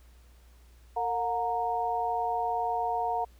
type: tone cluster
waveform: sine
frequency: 457.9 / 721 / 929 Hz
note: A#4 / F#5 / A#5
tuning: -31 / -45 / -6 cents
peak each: -36 / -29 / -31 dBFS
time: 0.96-3.25 s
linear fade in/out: 10 ms
effects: added 60 Hz sine -53 dBFS peak until 3.39 s + pink hiss -64 dBFS RMS until 3.39 s